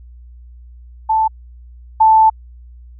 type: tone pair in turn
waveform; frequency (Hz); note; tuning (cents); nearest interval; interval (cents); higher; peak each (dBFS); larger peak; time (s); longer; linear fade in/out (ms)
sine; 880 / 880; A5 / A5; 0 / 0; unison; 0; neither; -11 / -6; second; 1.09-1.28 / 2-2.3; second; 10
effects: added 60 Hz sine -36 dBFS peak until 2.99 s

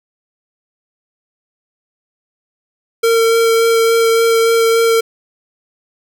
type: tone with vibrato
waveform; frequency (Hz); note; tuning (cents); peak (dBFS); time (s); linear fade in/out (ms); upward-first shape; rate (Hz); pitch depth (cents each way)
square; 456.6; A#4; -36; -10; 3.03-5.01; 10; sine; 3.5; 10
effects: none

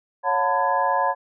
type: tone cluster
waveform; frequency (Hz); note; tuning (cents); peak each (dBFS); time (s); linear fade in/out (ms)
sine; 555 / 719 / 896 / 1005 / 1671; C#5 / F#5 / A5 / B5 / G#6; +2 / -50 / +31 / +30 / +10; -26 / -25 / -23 / -23 / -30; 0.23-1.15; 50
effects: none

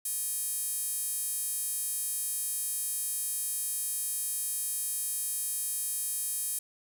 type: tone with high-pass filter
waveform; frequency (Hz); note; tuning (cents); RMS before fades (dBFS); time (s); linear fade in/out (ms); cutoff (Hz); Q
square; 350; F4; +4; -33; 0.05-6.59; 5; 9700; 2.4
effects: none

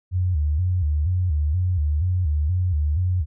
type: tone with vibrato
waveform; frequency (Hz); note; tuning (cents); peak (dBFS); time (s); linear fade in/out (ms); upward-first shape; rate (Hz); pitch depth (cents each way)
sine; 82.41; E2; 0; -18; 0.11-3.26; 50; square; 2.1; 170
effects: none

